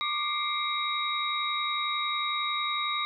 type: tone cluster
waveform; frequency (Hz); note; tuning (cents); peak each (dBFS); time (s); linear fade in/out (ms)
sine; 1127 / 1198 / 2112 / 2323 / 3796; C#6 / D6 / C7 / D7 / A#7; +28 / +34 / +16 / -20 / +31; -40 / -31 / -35 / -39 / -31; 0.01-3.05; 0
effects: none